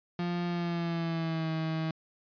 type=tone with pitch glide; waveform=35% pulse; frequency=174.61 to 160.12 Hz; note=F3 to D#3; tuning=0 to +50 cents; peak=-28 dBFS; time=0.19-1.91 s; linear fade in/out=2 ms; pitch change=-150 cents; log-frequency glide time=0.47-1.5 s; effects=resampled to 11025 Hz